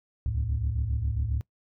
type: tone cluster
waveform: sine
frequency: 67.3 / 74.7 / 108.8 Hz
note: C2 / D2 / A2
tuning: +49 / +30 / -19 cents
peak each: -29 dBFS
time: 0.26-1.41 s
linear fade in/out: 0 ms
effects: noise-tail reverb RT60 0.1 s tail -21 dB re dry + tanh soft clip ceiling -19 dBFS